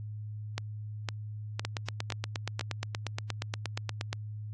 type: two click trains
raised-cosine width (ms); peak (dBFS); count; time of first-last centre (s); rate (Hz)
0.2; -15 / -15; 5 / 22; 0.58-2.61 / 1.65-4.129; 1.97 / 8.47
effects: added 106 Hz sine -37 dBFS peak until 4.53 s + AAC 32 kbps